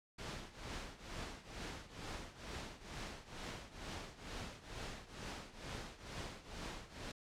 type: noise with tremolo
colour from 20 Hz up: pink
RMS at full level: -44 dBFS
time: 0.18-7.12 s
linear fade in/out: 10 ms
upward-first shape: triangle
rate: 2.2 Hz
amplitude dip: 85%
effects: low-pass 6000 Hz 12 dB/octave